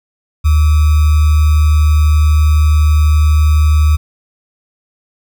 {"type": "tone with sample-and-hold", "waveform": "sine", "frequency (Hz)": 76, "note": "D#2", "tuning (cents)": -40, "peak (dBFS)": -6, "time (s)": [0.44, 3.97], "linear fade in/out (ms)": 20, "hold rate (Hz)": 1225, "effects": []}